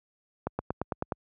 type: accelerating click train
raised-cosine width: 1 ms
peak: -15 dBFS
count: 7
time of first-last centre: 0.47-1.122 s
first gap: 120 ms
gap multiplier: 0.96
effects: high-pass 60 Hz 12 dB/octave